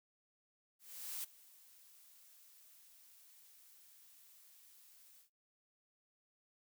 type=noise with ADSR envelope; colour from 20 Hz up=blue; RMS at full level=-42 dBFS; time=0.79-5.3 s; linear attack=450 ms; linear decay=8 ms; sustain=-21 dB; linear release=110 ms; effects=noise-tail reverb RT60 0.2 s tail -24 dB re dry